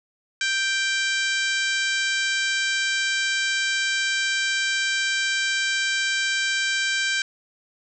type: harmonic tone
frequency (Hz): 784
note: G5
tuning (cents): 0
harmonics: 2 / 3 / 4 / 5 / 6 / 7 / 8 / 9 / 10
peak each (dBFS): -24 / -28 / -30 / -32 / -34 / -35 / -36 / -37 / -38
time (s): 0.41-7.22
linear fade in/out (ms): 2
effects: none